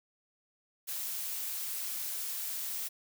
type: noise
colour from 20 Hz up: blue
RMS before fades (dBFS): -37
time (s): 0.87-2.89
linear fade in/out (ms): 20
effects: none